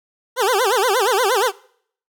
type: tone with vibrato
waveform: 20% pulse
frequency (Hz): 444.5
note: A4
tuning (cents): +18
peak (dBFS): -10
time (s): 0.36-1.52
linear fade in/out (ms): 50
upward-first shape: sine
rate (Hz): 8.5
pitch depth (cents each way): 270
effects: noise-tail reverb RT60 0.6 s tail -22 dB re dry